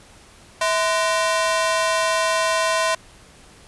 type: ring-modulated tone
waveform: sawtooth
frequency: 839 Hz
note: G#5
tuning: 17 cents sharp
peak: -11 dBFS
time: 0.61-2.95 s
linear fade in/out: 5 ms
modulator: 190 Hz
effects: pink hiss -48 dBFS RMS until 3.67 s + resampled to 24000 Hz